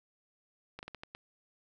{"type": "slowing click train", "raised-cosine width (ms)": 0.3, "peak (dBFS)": -27, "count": 6, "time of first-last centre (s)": [0.79, 1.15], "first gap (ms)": 39, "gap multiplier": 1.31, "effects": []}